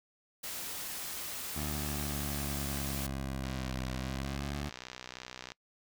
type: noise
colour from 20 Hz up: white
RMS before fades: -40 dBFS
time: 0.43-3.07 s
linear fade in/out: 10 ms
type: linear two-way sweep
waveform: 15% pulse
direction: down then up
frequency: 74.8 to 64 to 73.6 Hz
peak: -29 dBFS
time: 1.55-4.7 s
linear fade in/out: 20 ms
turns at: 3.92 s
type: click train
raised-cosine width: 0.2 ms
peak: -25 dBFS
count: 132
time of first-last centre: 3.44-5.519 s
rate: 63 Hz
effects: noise-tail reverb RT60 0.1 s tail -24 dB re dry